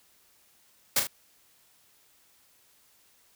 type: noise with echo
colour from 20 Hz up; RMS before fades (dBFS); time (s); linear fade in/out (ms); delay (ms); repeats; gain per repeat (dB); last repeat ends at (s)
white; -23; 0.96-1; 5; 36; 2; -6; 1.072
effects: white hiss -63 dBFS RMS until 3.35 s